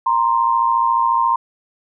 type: tone pair together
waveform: sine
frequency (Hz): 932.3 / 1046.5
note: A#5 / C6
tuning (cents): 0 / 0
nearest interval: major second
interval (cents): 200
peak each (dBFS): -16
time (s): 0.06-1.36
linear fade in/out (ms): 5
effects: none